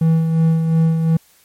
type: tone with tremolo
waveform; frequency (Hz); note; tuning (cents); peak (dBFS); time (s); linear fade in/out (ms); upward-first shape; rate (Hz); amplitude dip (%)
triangle; 162.4; E3; -26; -8; 0.01-1.17; 5; sine; 2.8; 45
effects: white hiss -53 dBFS RMS until 1.44 s + MP3 64 kbps